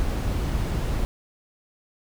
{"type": "noise", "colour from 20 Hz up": "brown", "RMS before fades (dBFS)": -25, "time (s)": [0, 1.05], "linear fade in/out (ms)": 0, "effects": []}